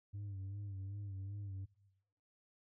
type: tone with vibrato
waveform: sine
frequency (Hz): 99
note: G2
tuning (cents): +18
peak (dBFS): -39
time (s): 0.13-1.66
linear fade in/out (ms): 20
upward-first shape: sine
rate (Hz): 2.6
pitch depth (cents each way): 60
effects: noise-tail reverb RT60 0.9 s tail -21 dB re dry + tanh soft clip ceiling -41 dBFS